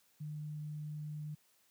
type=tone; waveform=sine; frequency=150.8 Hz; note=D3; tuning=46 cents sharp; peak=-39 dBFS; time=0.2-1.35 s; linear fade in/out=10 ms; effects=white hiss -71 dBFS RMS until 1.7 s + high-pass 100 Hz 12 dB/octave